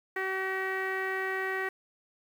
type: tone with low-pass filter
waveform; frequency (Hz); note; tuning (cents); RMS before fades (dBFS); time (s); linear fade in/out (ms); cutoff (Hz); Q
sawtooth; 380.6; F#4; +49; -32; 0.16-1.69; 5; 1900; 6
effects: 9-bit